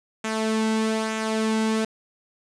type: tone with flanger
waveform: sawtooth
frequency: 220 Hz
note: A3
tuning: in tune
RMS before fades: -24 dBFS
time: 0.24-1.85 s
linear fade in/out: 5 ms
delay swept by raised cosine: 0.21 to 1.71 ms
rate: 1.1 Hz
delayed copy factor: -0.5
effects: resampled to 22050 Hz + 7-bit